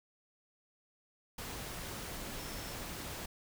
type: tone in noise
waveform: sine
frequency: 5400 Hz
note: E8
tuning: 41 cents sharp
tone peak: -53 dBFS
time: 2.38-2.74 s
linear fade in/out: 5 ms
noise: pink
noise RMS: -43 dBFS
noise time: 1.38-3.26 s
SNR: -13 dB
effects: none